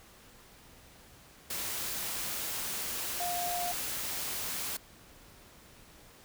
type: tone in noise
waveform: sine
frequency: 706 Hz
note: F5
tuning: 19 cents sharp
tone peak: -33 dBFS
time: 3.2-3.72 s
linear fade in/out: 5 ms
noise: white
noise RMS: -36 dBFS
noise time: 1.5-4.77 s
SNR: 0 dB
effects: pink hiss -56 dBFS RMS until 6.24 s